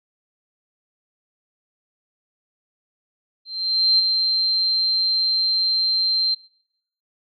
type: tone with ADSR envelope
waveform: sine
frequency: 4141 Hz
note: C8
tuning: 19 cents flat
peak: -12 dBFS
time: 3.45-6.35 s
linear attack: 540 ms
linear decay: 14 ms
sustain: -5 dB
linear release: 14 ms
effects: noise-tail reverb RT60 0.7 s tail -21 dB re dry